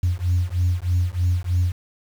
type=beating tone pair; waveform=sine; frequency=87.31 / 90.51 Hz; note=F2 / F#2; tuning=0 / -38 cents; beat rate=3.2 Hz; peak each=-20 / -20 dBFS; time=0.03-1.72 s; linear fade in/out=5 ms; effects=tanh soft clip ceiling -13 dBFS + 7-bit